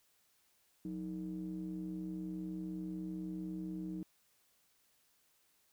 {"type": "ring-modulated tone", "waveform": "triangle", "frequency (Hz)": 67, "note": "C2", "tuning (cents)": 42, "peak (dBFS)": -34, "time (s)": [0.85, 4.03], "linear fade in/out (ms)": 0, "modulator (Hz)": 248, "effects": ["white hiss -73 dBFS RMS until 5.72 s"]}